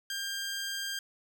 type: tone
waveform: 15% pulse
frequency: 1597 Hz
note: G6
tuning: 32 cents sharp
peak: -27 dBFS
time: 0.1-0.99 s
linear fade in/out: 2 ms
effects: none

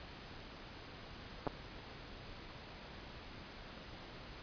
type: clicks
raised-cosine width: 1 ms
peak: -22 dBFS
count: 2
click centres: 1.468 / 1.475 s
effects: pink hiss -51 dBFS RMS until 4.42 s + resampled to 11025 Hz

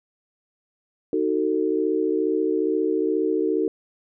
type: chord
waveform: sine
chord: D# diminished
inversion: none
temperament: just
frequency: 311.1 / 373.4 / 448 Hz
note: D#4 / F#4 / A4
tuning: 0 / +16 / +31 cents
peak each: -24 dBFS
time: 1.13-3.68 s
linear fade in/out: 2 ms
effects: none

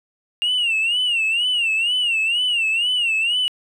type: tone with vibrato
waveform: sine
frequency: 2796 Hz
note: F7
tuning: 1 cent sharp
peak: -15 dBFS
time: 0.42-3.48 s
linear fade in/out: 0 ms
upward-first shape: sine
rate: 2.1 Hz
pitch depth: 130 cents each way
effects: tanh soft clip ceiling -15 dBFS + 9-bit

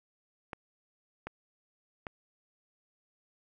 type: clicks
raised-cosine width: 0.5 ms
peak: -23 dBFS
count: 3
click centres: 0.532 / 1.27 / 2.068 s
effects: none

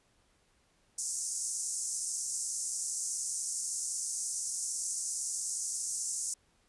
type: band-pass noise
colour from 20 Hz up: white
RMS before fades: -36 dBFS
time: 0.98-6.34 s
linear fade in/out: 5 ms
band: 5800 to 9600 Hz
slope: 48 dB/octave
effects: pink hiss -70 dBFS RMS until 6.68 s + resampled to 24000 Hz

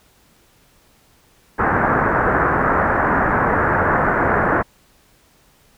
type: low-pass noise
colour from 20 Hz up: white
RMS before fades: -17 dBFS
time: 1.58-4.63 s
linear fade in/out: 20 ms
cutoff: 1700 Hz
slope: 48 dB/octave
effects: pink hiss -55 dBFS RMS until 5.77 s

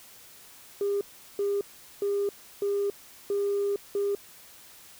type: tone bursts at uneven times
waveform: sine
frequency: 403 Hz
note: G4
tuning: 48 cents sharp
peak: -23 dBFS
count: 6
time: 0.81-1.01 / 1.39-1.61 / 2.02-2.29 / 2.62-2.9 / 3.3-3.76 / 3.95-4.15 s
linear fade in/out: 2 ms
effects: tanh soft clip ceiling -21 dBFS + white hiss -51 dBFS RMS until 4.99 s

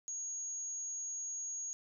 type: tone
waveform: sine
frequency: 6630 Hz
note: G#8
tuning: 4 cents flat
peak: -38 dBFS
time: 0.08-1.73 s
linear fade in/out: 0 ms
effects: none

